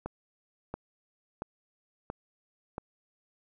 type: click train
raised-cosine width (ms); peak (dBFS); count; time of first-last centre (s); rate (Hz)
1; -21; 5; 0.06-2.781; 1.47
effects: none